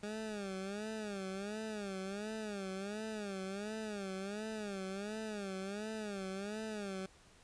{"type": "tone with vibrato", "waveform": "20% pulse", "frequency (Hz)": 203.9, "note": "G#3", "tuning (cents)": -32, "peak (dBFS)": -35, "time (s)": [0.03, 7.06], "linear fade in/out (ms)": 2, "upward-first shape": "sine", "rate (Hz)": 1.4, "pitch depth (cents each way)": 130, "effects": ["pink hiss -63 dBFS RMS until 7.43 s", "resampled to 22050 Hz"]}